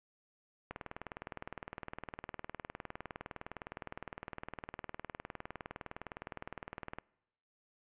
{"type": "click train", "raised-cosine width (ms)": 0.5, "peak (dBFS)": -26, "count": 124, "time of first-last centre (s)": [0.71, 6.986], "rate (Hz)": 19.6, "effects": ["noise-tail reverb RT60 0.9 s tail -25 dB re dry", "resampled to 8000 Hz"]}